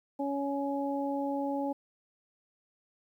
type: harmonic tone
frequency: 279.7 Hz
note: C#4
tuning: 16 cents sharp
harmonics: 1 / 2 / 3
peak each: -32 / -35 / -36 dBFS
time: 0.19-1.73 s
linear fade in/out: 10 ms
effects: 11-bit